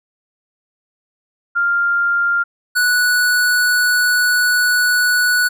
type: tone pair in turn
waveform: sine / square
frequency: 1396.9 / 1475.3 Hz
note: F6 / F#6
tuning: 0 / -5 cents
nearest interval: minor second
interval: 95 cents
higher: second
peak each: -13 dBFS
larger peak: neither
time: 1.55-2.44 / 2.75-5.49 s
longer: second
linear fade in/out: 20 ms
effects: none